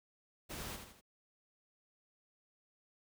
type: noise with echo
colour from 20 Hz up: pink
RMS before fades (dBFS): -45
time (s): 0.49-0.77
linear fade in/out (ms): 20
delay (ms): 81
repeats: 3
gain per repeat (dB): -6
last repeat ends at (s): 1.013
effects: none